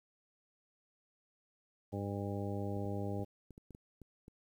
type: harmonic tone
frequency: 100.5 Hz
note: G2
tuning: 44 cents sharp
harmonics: 1 / 2 / 3 / 4 / 5 / 6 / 8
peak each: -39 / -42 / -44 / -45 / -46 / -47 / -48 dBFS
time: 1.92-3.25 s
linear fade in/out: 20 ms
type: clicks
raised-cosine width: 3 ms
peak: -39 dBFS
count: 9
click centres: 2.766 / 2.854 / 3.198 / 3.507 / 3.579 / 3.707 / 3.749 / 4.017 / 4.281 s
effects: 11-bit